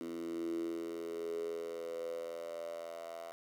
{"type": "tone with high-pass filter sweep", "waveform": "10% pulse", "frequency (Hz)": 83.7, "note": "E2", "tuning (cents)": 27, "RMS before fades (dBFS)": -41, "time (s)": [0.01, 3.32], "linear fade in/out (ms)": 0, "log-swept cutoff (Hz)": [290, 700], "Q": 9.6, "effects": []}